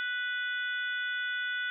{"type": "harmonic tone", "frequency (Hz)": 493.9, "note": "B4", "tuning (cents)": 0, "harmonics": [3, 4, 5, 6, 7], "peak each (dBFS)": [-31, -42, -46, -46, -41], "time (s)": [0, 1.7], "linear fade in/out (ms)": 0, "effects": []}